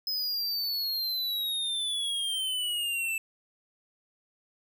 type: exponential sweep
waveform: square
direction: down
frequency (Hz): 5100 to 2637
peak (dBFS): -29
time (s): 0.07-3.18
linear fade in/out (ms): 2
effects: none